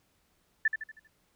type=tone with echo; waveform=sine; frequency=1760 Hz; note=A6; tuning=in tune; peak=-21 dBFS; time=0.65-0.68 s; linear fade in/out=5 ms; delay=79 ms; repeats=5; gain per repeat=-7 dB; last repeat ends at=1.075 s; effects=pink hiss -71 dBFS RMS until 1.35 s